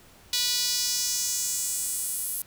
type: tone with high-pass filter sweep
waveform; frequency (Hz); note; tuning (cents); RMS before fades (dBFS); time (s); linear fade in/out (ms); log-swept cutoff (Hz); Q
sawtooth; 490; B4; -14; -28; 0.33-2.42; 2; 4000 to 11000; 2.4
effects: pink hiss -54 dBFS RMS until 2.46 s